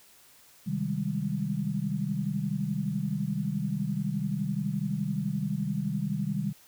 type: chord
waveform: sine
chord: Ab major seventh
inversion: first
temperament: equal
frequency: 130.81 / 155.56 / 196 / 207.7 Hz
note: C3 / Eb3 / G3 / Ab3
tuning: 0 / 0 / 0 / 0 cents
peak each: -35 / -32 / -31 / -36 dBFS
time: 0.66-6.53 s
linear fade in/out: 20 ms
effects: white hiss -57 dBFS RMS until 6.67 s